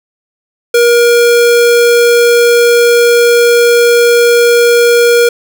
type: tone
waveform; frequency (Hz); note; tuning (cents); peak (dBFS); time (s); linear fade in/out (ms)
square; 475; A#4; +33; -5; 0.74-5.29; 5
effects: none